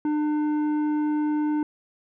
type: tone with tanh clipping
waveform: sine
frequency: 300.8 Hz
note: D4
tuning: 42 cents sharp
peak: -23 dBFS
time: 0.05-1.63 s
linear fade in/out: 2 ms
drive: 9 dB
effects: none